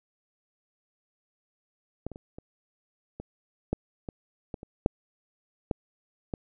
clicks, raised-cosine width 2 ms, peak -19 / -27 / -29 / -28 / -24 / -13 / -22 / -21 / -28 / -7 / -13 / -18 dBFS, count 12, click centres 2.066 / 2.117 / 2.159 / 2.385 / 3.2 / 3.73 / 4.088 / 4.542 / 4.631 / 4.861 / 5.712 / 6.338 s, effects none

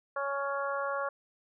harmonic tone, 278.7 Hz, C#4, 9 cents sharp, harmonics 2 / 3 / 4 / 5 / 6, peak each -34 / -41 / -35 / -37 / -43 dBFS, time 0.16-1.09 s, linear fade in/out 5 ms, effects none

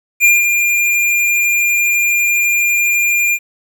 square tone with ADSR envelope, 2402 Hz, D7, 38 cents sharp, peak -6 dBFS, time 0.2-3.39 s, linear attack 45 ms, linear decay 180 ms, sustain -6 dB, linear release 54 ms, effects 8-bit

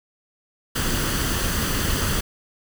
pink noise with comb filter, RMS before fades -23 dBFS, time 0.75-2.21 s, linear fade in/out 10 ms, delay 0.65 ms, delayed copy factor +0.5, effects none

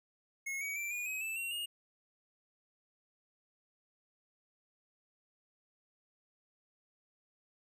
square tone with pitch steps, 2173 / 2259 / 2348 / 2441 / 2537 / 2637 / 2741 / 2849 Hz, C#7 / C#7 / D7 / D#7 / D#7 / E7 / F7 / F7, -35 / +32 / -1 / -34 / +33 / 0 / -33 / +34 cents, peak -37 dBFS, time 0.46-1.66 s, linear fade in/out 10 ms, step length 150 ms, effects none

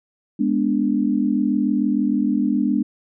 sine chord, G# diminished, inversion none, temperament equal, 207.7 / 246.9 / 293.7 Hz, G#3 / B3 / D4, 0 / 0 / 0 cents, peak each -21 dBFS, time 0.39-2.83 s, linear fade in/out 10 ms, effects none

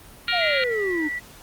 harmonic tone, 470 Hz, A#4, 14 cents sharp, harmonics 3 / 4 / 5 / 6 / 7 / 8 / 9, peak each -27 / -28 / -27 / -28 / -30 / -31 / -30 dBFS, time 0.28-0.64 s, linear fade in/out 2 ms
triangle exponential sweep, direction down, 740 to 293.7 Hz, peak -21 dBFS, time 0.32-1.09 s, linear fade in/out 20 ms
sine tone with pitch glide, 2041 to 1955.6 Hz, C7 to B6, -44 to -18 cents, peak -26 dBFS, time 0.4-1.2 s, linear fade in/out 20 ms, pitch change -74 cents, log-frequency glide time 0.56-0.67 s
effects pink hiss -46 dBFS RMS until 1.42 s + Opus 32 kbps

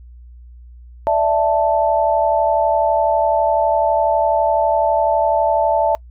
sine chord, D suspended second, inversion none, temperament equal, 587.3 / 659.3 / 880 Hz, D5 / E5 / A5, 0 / 0 / 0 cents, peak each -19 / -16 / -17 dBFS, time 1.07-5.95 s, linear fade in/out 0 ms, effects noise-tail reverb RT60 0.1 s tail -25 dB re dry + added 60 Hz sine -37 dBFS peak until 6.1 s

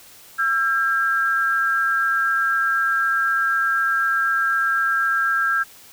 sine tone pair together, 1346 / 1610 Hz, E6 / G6, +36 / +46 cents, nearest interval minor third, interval 310 cents, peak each -21 / -19 dBFS, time 0.38-5.64 s, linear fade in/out 20 ms, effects white hiss -46 dBFS RMS until 5.92 s

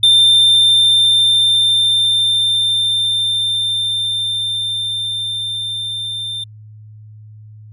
triangle tone with level ramp, 3586 Hz, A7, 32 cents sharp, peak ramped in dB -5 to -20 dBFS, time 0.03-6.44 s, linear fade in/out 5 ms, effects added 107 Hz sine -35 dBFS peak until 7.72 s + resampled to 32000 Hz

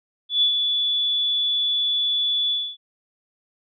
sine tone with ADSR envelope, 3444 Hz, A7, 38 cents flat, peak -14 dBFS, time 0.29-2.77 s, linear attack 130 ms, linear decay 96 ms, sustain -5 dB, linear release 260 ms, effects none

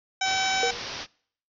harmonic tone, 764 Hz, G5, 45 cents flat, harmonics 1 / 2 / 3 / 4 / 5 / 7 / 8 / 9, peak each -27 / -31 / -30 / -35 / -32 / -33 / -37 / -38 dBFS, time 0.21-0.71 s, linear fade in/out 5 ms
white low-pass noise, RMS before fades -36 dBFS, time 0.23-1.07 s, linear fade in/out 50 ms, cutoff 5900 Hz, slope 96 dB/octave
sine tone with exponential decay, 475.7 Hz, A#4, 35 cents sharp, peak -21 dBFS, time 0.63-0.85 s, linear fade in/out 1 ms, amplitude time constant 47 ms
effects noise-tail reverb RT60 0.6 s tail -25 dB re dry

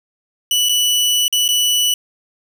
sawtooth tone with dropouts, 2960 Hz, F#7, in tune, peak -10 dBFS, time 0.51-1.94 s, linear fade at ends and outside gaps 2 ms, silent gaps 0.688-0.693 / 1.281-1.326 / 1.48-1.488 s, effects none

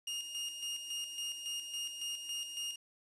sawtooth tone with tremolo, 2842 Hz, F7, 30 cents sharp, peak -33 dBFS, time 0.07-2.76 s, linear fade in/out 5 ms, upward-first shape square, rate 3.6 Hz, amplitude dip 50%, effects resampled to 24000 Hz + 10-bit

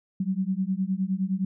sine beating tone pair, 185 / 194.7 Hz, F#3 / G3, 0 / -12 cents, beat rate 9.7 Hz, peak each -27 dBFS, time 0.2-1.45 s, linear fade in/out 5 ms, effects none

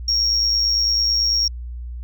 sine tone with amplitude modulation, 5570 Hz, F8, 5 cents flat, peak -12 dBFS, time 0.08-1.48 s, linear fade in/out 5 ms, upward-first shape sine, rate 109 Hz, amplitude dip 60%, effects tanh soft clip ceiling -11 dBFS + added 60 Hz sine -28 dBFS peak until 2.03 s

